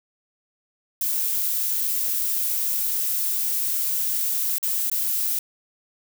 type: noise with dropouts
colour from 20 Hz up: violet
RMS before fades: -24 dBFS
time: 1.01-5.39 s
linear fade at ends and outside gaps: 2 ms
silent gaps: 4.583-4.628 / 4.899-4.915 s
effects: none